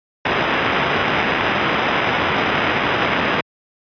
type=noise with sample-and-hold; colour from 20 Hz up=blue; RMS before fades=-18 dBFS; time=0.25-3.41 s; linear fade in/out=5 ms; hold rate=4410 Hz; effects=high-pass 100 Hz 12 dB/octave + resampled to 11025 Hz